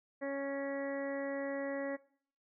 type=harmonic tone; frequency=277.2 Hz; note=C#4; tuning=in tune; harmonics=1 / 2 / 3 / 4 / 5 / 6 / 7 / 8; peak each=-40 / -37 / -50 / -51 / -56 / -50 / -47 / -60 dBFS; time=0.21-1.97 s; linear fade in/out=20 ms; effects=noise-tail reverb RT60 0.5 s tail -18 dB re dry